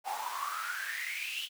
pink noise with high-pass filter sweep, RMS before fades -37 dBFS, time 0.04-1.49 s, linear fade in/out 50 ms, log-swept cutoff 760 to 3100 Hz, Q 9.8, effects none

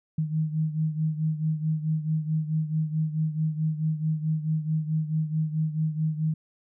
sine beating tone pair, 155.5 / 160.1 Hz, D#3 / D#3, -1 / +50 cents, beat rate 4.6 Hz, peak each -25 / -30 dBFS, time 0.18-6.34 s, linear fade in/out 5 ms, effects none

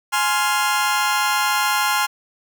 sawtooth chord, F minor, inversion first, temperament just, 838.1 / 1047.7 / 1396.9 Hz, Ab5 / C6 / F6, +16 / +2 / 0 cents, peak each -18 dBFS, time 0.12-2.07 s, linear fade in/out 20 ms, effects none

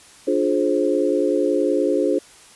sine chord, D half-diminished seventh, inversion none, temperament just, 293.7 / 352.4 / 422.9 / 528.6 Hz, D4 / F4 / Ab4 / C5, 0 / +16 / +31 / +18 cents, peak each -22 dBFS, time 0.27-2.19 s, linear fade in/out 10 ms, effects white hiss -47 dBFS RMS until 2.55 s + resampled to 24000 Hz

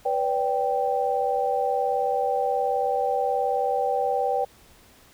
sine chord, G major, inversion first, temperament equal with one note detuned, 493.9 / 572.6 / 784 Hz, B4 / D5 / G5, 0 / -44 / 0 cents, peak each -26 / -28 / -24 dBFS, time 0.05-4.45 s, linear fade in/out 10 ms, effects pink hiss -54 dBFS RMS until 5.13 s

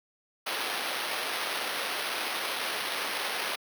violet noise with sample-and-hold, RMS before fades -32 dBFS, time 0.46-3.56 s, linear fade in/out 10 ms, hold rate 7350 Hz, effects high-pass 400 Hz 12 dB/octave

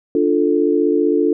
sine chord, D minor, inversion none, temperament equal, 293.7 / 349.2 / 440 Hz, D4 / F4 / A4, 0 / 0 / 0 cents, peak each -17 dBFS, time 0.15-1.33 s, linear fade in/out 2 ms, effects none

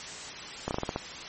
slowing click train, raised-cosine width 1 ms, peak -15 dBFS, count 7, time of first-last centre 0.68-0.961 s, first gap 29 ms, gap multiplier 1.19, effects white hiss -40 dBFS RMS until 1.28 s + MP3 32 kbps

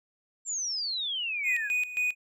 sine exponential sweep, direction down, 7490 to 1582 Hz, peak -29 dBFS, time 0.45-1.71 s, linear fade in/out 50 ms
triangle tone with tremolo, 2481 Hz, D#7, 6 cents flat, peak -23 dBFS, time 1.43-2.15 s, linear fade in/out 50 ms, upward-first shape square, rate 3.7 Hz, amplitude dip 75%
effects none

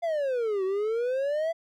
triangle exponential two-way sweep, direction down then up, 696 to 372.4 to 673 Hz, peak -23 dBFS, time 0.02-1.53 s, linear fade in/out 20 ms, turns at 0.64 s, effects none

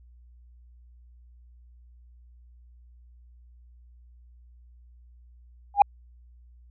sine tone with exponential growth, 812 Hz, G#5, 39 cents flat, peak -5 dBFS, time 5.74-5.82 s, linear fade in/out 2 ms, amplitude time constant 16 ms, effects tanh soft clip ceiling -7 dBFS + added 60 Hz sine -50 dBFS peak until 6.7 s

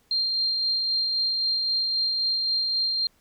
sine tone with tremolo, 4186 Hz, C8, in tune, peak -21 dBFS, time 0.11-3.07 s, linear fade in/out 2 ms, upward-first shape sine, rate 3.8 Hz, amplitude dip 25%, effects pink hiss -64 dBFS RMS until 3.2 s

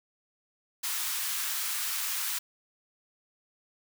white high-pass noise, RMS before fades -32 dBFS, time 0.83-2.39 s, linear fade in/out 10 ms, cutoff 1000 Hz, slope 24 dB/octave, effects none

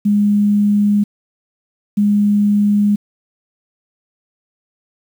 sine tone pair in turn, 205.8 / 205.8 Hz, G#3 / G#3, -16 / -16 cents, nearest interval unison, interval 0 cents, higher neither, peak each -10 / -10 dBFS, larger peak neither, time 0.05-1.04 / 1.97-2.96 s, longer neither, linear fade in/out 10 ms, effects 7-bit

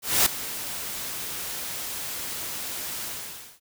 white noise with ADSR envelope, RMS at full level -18 dBFS, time 0.02-3.6 s, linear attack 240 ms, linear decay 6 ms, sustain -15 dB, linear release 550 ms, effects none

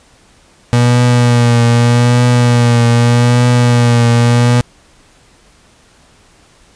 35% pulse tone with vibrato, 120.3 Hz, B2, 45 cents flat, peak -5 dBFS, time 0.73-4.61 s, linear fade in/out 0 ms, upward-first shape triangle, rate 0.82 Hz, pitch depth 37 cents each way, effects pink hiss -47 dBFS RMS until 6.75 s + resampled to 22050 Hz

